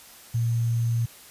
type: tone with sample-and-hold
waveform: sine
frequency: 116.54 Hz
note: A#2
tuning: in tune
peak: -21 dBFS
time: 0.34-1.06 s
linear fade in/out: 10 ms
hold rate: 6300 Hz
effects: white hiss -48 dBFS RMS until 1.3 s + resampled to 32000 Hz